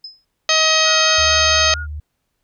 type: tone with exponential decay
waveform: sine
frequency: 5100 Hz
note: D#8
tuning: 42 cents sharp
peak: -27 dBFS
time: 0.04-0.25 s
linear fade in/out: 5 ms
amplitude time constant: 45 ms
type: harmonic tone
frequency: 633 Hz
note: D#5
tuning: 30 cents sharp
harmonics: 1 / 2 / 3 / 4 / 5 / 6 / 7 / 8 / 10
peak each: -21 / -21 / -21 / -21 / -21 / -21 / -21 / -21 / -21 dBFS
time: 0.49-1.74 s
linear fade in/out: 2 ms
type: tone with vibrato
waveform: sine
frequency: 1407 Hz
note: F6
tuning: 12 cents sharp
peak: -26 dBFS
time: 0.84-1.87 s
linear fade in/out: 50 ms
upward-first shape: sine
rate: 4.4 Hz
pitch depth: 41 cents each way
type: tone with pitch glide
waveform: sine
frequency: 77.7 to 75.01 Hz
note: D#2 to D2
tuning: -2 to +37 cents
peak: -25 dBFS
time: 1.18-2 s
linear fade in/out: 5 ms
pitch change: -61 cents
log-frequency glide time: 1.66-1.76 s
effects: pink hiss -72 dBFS RMS until 2.43 s